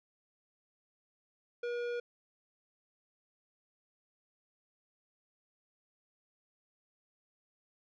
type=tone with tanh clipping; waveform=triangle; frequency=479.8 Hz; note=A#4; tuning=50 cents sharp; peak=-36 dBFS; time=1.63-2 s; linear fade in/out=5 ms; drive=18 dB; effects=none